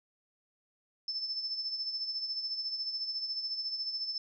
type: tone with tremolo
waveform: sine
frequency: 5274 Hz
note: E8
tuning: in tune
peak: -31 dBFS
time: 1.08-4.18 s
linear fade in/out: 2 ms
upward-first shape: sine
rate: 14 Hz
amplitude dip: 55%
effects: none